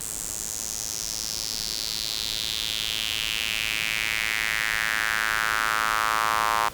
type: tone with high-pass filter sweep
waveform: square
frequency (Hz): 55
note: A1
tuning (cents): 0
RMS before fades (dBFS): -27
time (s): 0-6.69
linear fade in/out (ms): 10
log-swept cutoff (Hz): 8000 to 1000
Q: 3.4
effects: pink hiss -42 dBFS RMS until 6.73 s